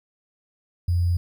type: tone with sample-and-hold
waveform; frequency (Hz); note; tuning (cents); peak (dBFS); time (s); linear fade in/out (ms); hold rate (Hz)
sine; 87.31; F2; 0; -18; 0.88-1.17; 5; 4900
effects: none